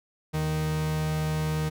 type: tone pair together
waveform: 45% pulse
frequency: 77.78 / 155.29 Hz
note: D#2 / D#3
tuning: 0 / -3 cents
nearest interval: octave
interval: 1197 cents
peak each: -35 / -26 dBFS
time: 0.33-1.7 s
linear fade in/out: 20 ms
effects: none